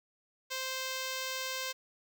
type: tone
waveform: 5% pulse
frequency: 522 Hz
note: C5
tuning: 4 cents flat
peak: -23 dBFS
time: 0.5-1.73 s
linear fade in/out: 20 ms
effects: none